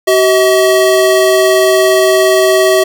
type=tone pair together; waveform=square; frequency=379.7 / 638.6 Hz; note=F#4 / D#5; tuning=+45 / +45 cents; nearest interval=major sixth; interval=900 cents; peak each=-10 dBFS; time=0.07-2.84 s; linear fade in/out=10 ms; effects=none